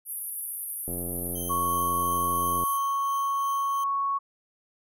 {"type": "band-pass noise", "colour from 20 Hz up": "white", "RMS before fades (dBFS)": -35, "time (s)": [0.05, 2.8], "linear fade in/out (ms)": 50, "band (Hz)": [9800, 13000], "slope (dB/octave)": 96}
{"type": "click train", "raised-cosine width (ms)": 2, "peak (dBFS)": -23, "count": 155, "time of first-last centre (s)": [0.88, 2.636], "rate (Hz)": 87.7}
{"type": "tone with tremolo", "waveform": "10% pulse", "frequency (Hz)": 3136, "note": "G7", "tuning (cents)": 0, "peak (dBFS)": -31, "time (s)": [1.35, 3.84], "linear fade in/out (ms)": 5, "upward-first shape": "triangle", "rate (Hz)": 2.9, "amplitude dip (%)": 45}
{"type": "tone", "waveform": "sine", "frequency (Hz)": 1108.7, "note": "C#6", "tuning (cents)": 0, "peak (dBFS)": -24, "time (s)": [1.49, 4.19], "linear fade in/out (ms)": 20}
{"effects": []}